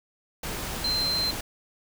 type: tone in noise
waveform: sine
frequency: 4119 Hz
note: C8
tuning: 28 cents flat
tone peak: -24 dBFS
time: 0.84-1.31 s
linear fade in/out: 5 ms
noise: pink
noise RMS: -33 dBFS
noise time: 0.43-1.41 s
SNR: +6 dB
effects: none